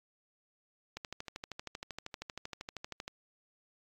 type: click train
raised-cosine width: 0.2 ms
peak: -23 dBFS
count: 28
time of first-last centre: 0.97-3.079 s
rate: 12.8 Hz
effects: AAC 48 kbps